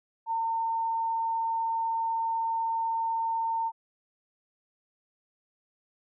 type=tone; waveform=sine; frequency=908 Hz; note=A#5; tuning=46 cents flat; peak=-26 dBFS; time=0.26-3.72 s; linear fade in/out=50 ms; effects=none